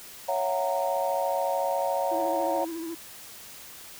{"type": "chord", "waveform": "sine", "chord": "F# dominant seventh", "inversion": "second", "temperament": "just", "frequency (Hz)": [555, 666, 740, 925], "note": ["C#5", "E5", "F#5", "A#5"], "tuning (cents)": [2, 18, 0, -14], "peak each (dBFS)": [-28, -30, -30, -30], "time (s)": [0.28, 2.65], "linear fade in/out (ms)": 10}
{"type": "tone with vibrato", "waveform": "triangle", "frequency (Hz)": 330, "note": "E4", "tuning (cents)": 2, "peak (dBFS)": -30, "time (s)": [2.11, 2.95], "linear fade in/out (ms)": 10, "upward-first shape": "sine", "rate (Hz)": 14, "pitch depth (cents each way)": 52}
{"effects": ["tanh soft clip ceiling -14 dBFS", "white hiss -45 dBFS RMS until 3.99 s"]}